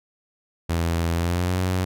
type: tone with pitch glide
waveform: sawtooth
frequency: 83.9 to 92.02 Hz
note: E2 to F#2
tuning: +31 to -9 cents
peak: -17 dBFS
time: 0.69-1.85 s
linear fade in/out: 10 ms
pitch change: +160 cents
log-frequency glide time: 1.14-1.58 s
effects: none